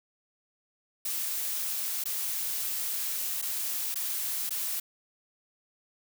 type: noise with dropouts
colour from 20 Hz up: blue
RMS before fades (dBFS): -32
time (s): 1.05-4.8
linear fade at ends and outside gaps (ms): 5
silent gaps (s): 2.04-2.055 / 3.416-3.423 / 3.944-3.956 / 4.494-4.506
effects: none